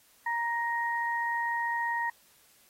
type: tone pair together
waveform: sine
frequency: 937 / 1872.5 Hz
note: A#5 / A#6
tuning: +9 / +7 cents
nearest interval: octave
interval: 1198 cents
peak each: -30 / -31 dBFS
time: 0.26-2.1 s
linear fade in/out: 5 ms
effects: white hiss -62 dBFS RMS until 2.69 s + AAC 48 kbps